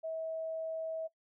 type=tone; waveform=sine; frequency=645 Hz; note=E5; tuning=38 cents flat; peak=-35 dBFS; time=0.03-1.08 s; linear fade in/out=20 ms; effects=noise-tail reverb RT60 0.1 s tail -19 dB re dry